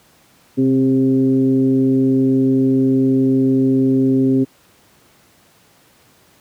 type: tone with frequency modulation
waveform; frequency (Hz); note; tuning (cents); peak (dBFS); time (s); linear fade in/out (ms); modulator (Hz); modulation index
sine; 264.5; C4; +19; -11; 0.57-4.45; 20; 134; 0.79
effects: pink hiss -52 dBFS RMS until 6.4 s + high-pass 100 Hz 12 dB/octave